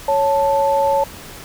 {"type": "tone pair together", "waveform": "sine", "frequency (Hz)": [555.1, 880], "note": ["C#5", "A5"], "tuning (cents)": [2, 0], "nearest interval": "minor sixth", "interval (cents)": 798, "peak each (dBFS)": -16, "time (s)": [0.08, 1.04], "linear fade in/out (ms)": 5, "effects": ["pink hiss -36 dBFS RMS until 1.44 s"]}